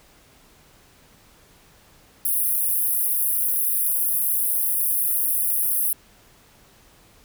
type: high-pass noise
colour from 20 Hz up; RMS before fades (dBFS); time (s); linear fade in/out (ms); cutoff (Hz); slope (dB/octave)
pink; -22; 2.25-5.93; 2; 9900; 96
effects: pink hiss -54 dBFS RMS until 7.24 s